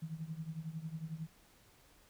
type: tone with tremolo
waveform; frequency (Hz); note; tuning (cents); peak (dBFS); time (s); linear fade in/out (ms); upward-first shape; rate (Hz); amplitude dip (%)
sine; 160; D#3; +49; -36; 0.02-1.27; 5; triangle; 11; 90
effects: pink hiss -65 dBFS RMS until 2.09 s